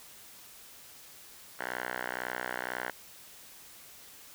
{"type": "tone with band-pass filter", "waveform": "5% pulse", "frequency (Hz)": 62, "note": "B1", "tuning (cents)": 7, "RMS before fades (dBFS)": -37, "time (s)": [1.59, 2.91], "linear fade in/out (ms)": 5, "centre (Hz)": 1400, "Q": 3.1, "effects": ["white hiss -52 dBFS RMS until 4.34 s"]}